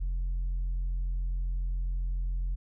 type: tone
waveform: sine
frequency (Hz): 43.65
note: F1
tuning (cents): 0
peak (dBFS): -25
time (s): 0-2.56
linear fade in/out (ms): 20
effects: tanh soft clip ceiling -27 dBFS